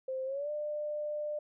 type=tone with pitch glide; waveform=sine; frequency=523.3 to 597.7 Hz; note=C5 to D5; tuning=0 to +30 cents; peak=-33 dBFS; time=0.08-1.39 s; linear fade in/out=5 ms; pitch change=+230 cents; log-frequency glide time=0.25-0.5 s; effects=none